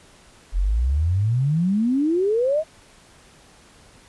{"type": "exponential sweep", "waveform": "sine", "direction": "up", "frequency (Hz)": [41.18, 654], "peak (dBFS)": -17, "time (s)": [0.52, 2.64], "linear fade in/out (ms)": 50, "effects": ["pink hiss -51 dBFS RMS until 4.08 s", "resampled to 24000 Hz"]}